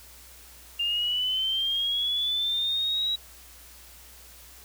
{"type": "linear sweep", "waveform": "sine", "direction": "up", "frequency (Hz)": [2794, 3876], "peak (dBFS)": -24, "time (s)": [0.79, 3.16], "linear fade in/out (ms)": 10, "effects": ["added 60 Hz sine -53 dBFS peak until 4.64 s", "white hiss -50 dBFS RMS until 4.64 s"]}